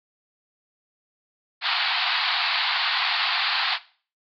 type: band-pass noise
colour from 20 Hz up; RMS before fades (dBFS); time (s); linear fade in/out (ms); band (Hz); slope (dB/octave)
white; -24; 1.61-3.79; 50; 710 to 4600; 96
effects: noise-tail reverb RT60 0.4 s tail -17 dB re dry